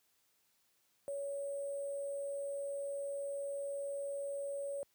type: tone with sample-and-hold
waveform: sine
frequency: 560 Hz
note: C#5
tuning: 18 cents sharp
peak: -37 dBFS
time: 1.08-4.83 s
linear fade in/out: 0 ms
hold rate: 8820 Hz
effects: white hiss -75 dBFS RMS until 4.94 s + high-pass 60 Hz 12 dB/octave